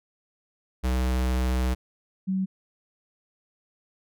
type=tone pair in turn; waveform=square / sine; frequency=63.3 / 189.69 Hz; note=B1 / F#3; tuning=+43 / +43 cents; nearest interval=octave + perfect fifth; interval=1900 cents; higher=second; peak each=-23 / -23 dBFS; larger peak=neither; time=0.83-1.75 / 2.27-2.46 s; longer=first; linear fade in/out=20 ms; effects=none